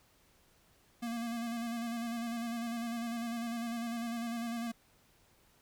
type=tone with vibrato; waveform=square; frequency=233.1 Hz; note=A#3; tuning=in tune; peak=-36 dBFS; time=1.02-4.72 s; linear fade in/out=10 ms; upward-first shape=square; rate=10 Hz; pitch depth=30 cents each way; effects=pink hiss -67 dBFS RMS until 5.61 s